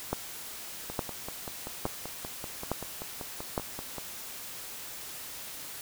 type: two click trains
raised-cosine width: 1 ms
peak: -14 / -23 dBFS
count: 5 / 17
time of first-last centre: 0.13-3.578 / 0.9-3.983 s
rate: 1.16 / 5.19 Hz
effects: white hiss -42 dBFS RMS until 5.81 s